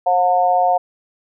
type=tone with amplitude modulation; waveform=sine; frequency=720 Hz; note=F#5; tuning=47 cents flat; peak=-8 dBFS; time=0.06-0.78 s; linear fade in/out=10 ms; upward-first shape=sine; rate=184 Hz; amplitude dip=90%; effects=none